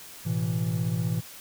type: chord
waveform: triangle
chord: A suspended second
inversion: none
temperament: equal with one note detuned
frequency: 110 / 125.99 / 164.81 Hz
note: A2 / B2 / E3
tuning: 0 / +35 / 0 cents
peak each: -27 / -29 / -26 dBFS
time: 0.25-1.21 s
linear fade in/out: 20 ms
effects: white hiss -45 dBFS RMS until 1.4 s